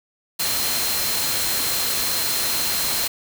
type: tone in noise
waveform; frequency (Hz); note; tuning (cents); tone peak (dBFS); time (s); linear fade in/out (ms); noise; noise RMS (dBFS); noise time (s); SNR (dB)
sine; 4150; C8; -15; -28; 0.39-3.08; 10; white; -23; 0.39-3.08; -8
effects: none